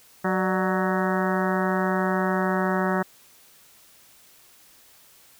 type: harmonic tone with a mistuned harmonic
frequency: 186.2 Hz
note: F#3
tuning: 11 cents sharp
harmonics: 1 / 2 / 3 / 4 / 5 / 6 / 7 / 8 / 9 / 10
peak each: -25 / -28 / -30 / -31 / -32 / -33 / -33 / -34 / -35 / -35 dBFS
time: 0.24-3.03 s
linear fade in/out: 10 ms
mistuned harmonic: 3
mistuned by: +78 cents
effects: white hiss -54 dBFS RMS until 5.39 s